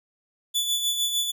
sawtooth tone with tremolo, 3464 Hz, A7, 28 cents flat, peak -18 dBFS, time 0.54-1.32 s, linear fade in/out 20 ms, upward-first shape sine, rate 6.6 Hz, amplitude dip 50%, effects none

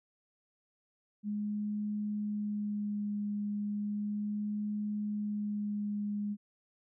sine tone with vibrato, 207.7 Hz, G#3, in tune, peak -32 dBFS, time 1.23-6.37 s, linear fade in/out 50 ms, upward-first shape sine, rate 0.35 Hz, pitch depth 12 cents each way, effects none

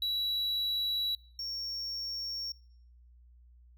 triangle tone pair in turn, 3915 / 5506 Hz, B7 / F8, -16 / -25 cents, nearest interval tritone, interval 591 cents, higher second, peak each -28 / -34 dBFS, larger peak first, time 0.02-1.15 / 1.39-2.52 s, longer neither, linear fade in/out 2 ms, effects noise-tail reverb RT60 0.7 s tail -24 dB re dry + added 60 Hz sine -55 dBFS peak until 3.77 s

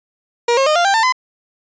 30% pulse tone with pitch steps, 474.9 / 539.3 / 612.3 / 695.3 / 789.5 / 896.5 / 1018 Hz, A#4 / C#5 / D#5 / F5 / G5 / A5 / C6, +32 / -48 / -28 / -8 / +12 / +32 / -48 cents, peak -9 dBFS, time 0.48-1.124 s, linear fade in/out 5 ms, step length 92 ms, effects resampled to 16000 Hz

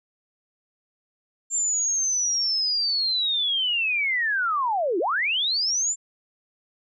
sine linear two-way sweep, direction down then up, 7350 to 318.8 to 7350 Hz, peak -21 dBFS, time 1.5-5.96 s, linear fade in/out 50 ms, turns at 4.99 s, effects none

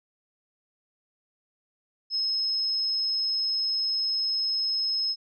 sine tone, 5170 Hz, E8, 34 cents flat, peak -24 dBFS, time 2.1-5.16 s, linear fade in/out 50 ms, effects none

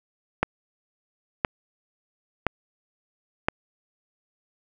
click train, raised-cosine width 0.5 ms, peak -5 dBFS, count 4, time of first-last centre 0.43-3.485 s, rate 0.982 Hz, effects none

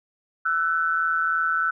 sine tone pair together, 1332 / 1495.1 Hz, E6 / F#6, +18 / +18 cents, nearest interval major second, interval 200 cents, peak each -23 dBFS, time 0.45-1.71 s, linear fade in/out 10 ms, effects none

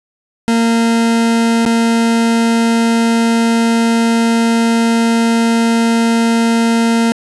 40% pulse tone with dropouts, 230 Hz, A#3, 23 cents flat, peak -9 dBFS, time 0.48-7.12 s, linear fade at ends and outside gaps 0 ms, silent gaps 1.652-1.662 s, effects resampled to 24000 Hz + 8-bit

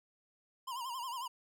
square tone with vibrato, 996 Hz, B5, 14 cents sharp, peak -39 dBFS, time 0.67-1.28 s, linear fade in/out 10 ms, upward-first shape sine, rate 11 Hz, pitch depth 120 cents each way, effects none

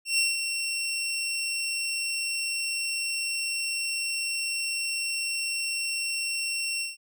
20% pulse tone with ADSR envelope, 2724 Hz, F7, 44 cents flat, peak -16 dBFS, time 0.05-6.97 s, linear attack 130 ms, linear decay 180 ms, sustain -7 dB, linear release 160 ms, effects none

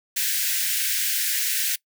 white high-pass noise, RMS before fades -24 dBFS, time 0.16-1.76 s, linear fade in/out 10 ms, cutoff 1500 Hz, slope 96 dB/octave, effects noise-tail reverb RT60 0.1 s tail -22 dB re dry

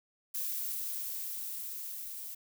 violet noise with level ramp, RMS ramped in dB -35 to -43 dBFS, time 0.34-2.35 s, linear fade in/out 10 ms, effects none

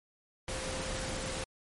sine tone in noise, 523.3 Hz, C5, in tune, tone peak -42 dBFS, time 0.48-1.44 s, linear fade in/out 2 ms, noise pink, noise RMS -37 dBFS, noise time 0.48-1.44 s, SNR -8 dB, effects MP3 48 kbps

